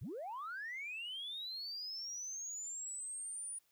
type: linear sweep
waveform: sine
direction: up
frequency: 77.6 to 9640 Hz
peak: -40 dBFS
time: 0.01-3.59 s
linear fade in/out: 10 ms
effects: tanh soft clip ceiling -38 dBFS + white hiss -75 dBFS RMS until 3.71 s